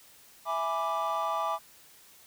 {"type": "chord", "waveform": "triangle", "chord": "E dominant seventh", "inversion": "none", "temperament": "equal", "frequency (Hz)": [659.3, 830.6, 987.8, 1174.7], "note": ["E5", "G#5", "B5", "D6"], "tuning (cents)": [0, 0, 0, 0], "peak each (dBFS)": [-32, -32, -33, -29], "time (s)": [0.45, 1.59], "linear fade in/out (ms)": 50, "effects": ["tanh soft clip ceiling -18 dBFS", "white hiss -56 dBFS RMS until 2.26 s"]}